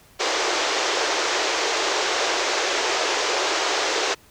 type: band-pass noise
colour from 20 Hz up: pink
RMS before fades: -23 dBFS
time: 0.19-4.15 s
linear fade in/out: 20 ms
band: 350 to 6900 Hz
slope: 48 dB/octave
effects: pink hiss -53 dBFS RMS until 4.3 s